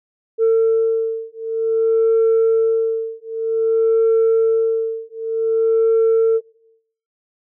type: beating tone pair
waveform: sine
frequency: 450 / 450.53 Hz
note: A4 / A4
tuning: +39 / +41 cents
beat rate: 0.53 Hz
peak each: -15 dBFS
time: 0.38-6.41 s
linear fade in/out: 50 ms
effects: noise-tail reverb RT60 0.7 s tail -21 dB re dry + tanh soft clip ceiling -9 dBFS